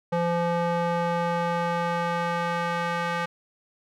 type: tone with band-pass filter sweep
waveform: square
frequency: 171.5 Hz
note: F3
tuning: 31 cents flat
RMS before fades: -26 dBFS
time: 0.12-3.26 s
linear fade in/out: 10 ms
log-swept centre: 660 to 1400 Hz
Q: 1.1
effects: none